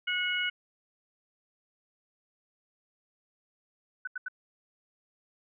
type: harmonic tone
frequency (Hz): 729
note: F#5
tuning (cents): -26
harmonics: 2 / 3 / 4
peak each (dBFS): -32 / -32 / -32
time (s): 0.07-0.5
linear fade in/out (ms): 10
type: tone bursts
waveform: sine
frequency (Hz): 1500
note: F#6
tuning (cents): +23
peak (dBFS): -32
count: 3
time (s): 4.05-4.284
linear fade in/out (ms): 5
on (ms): 24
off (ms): 81
effects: none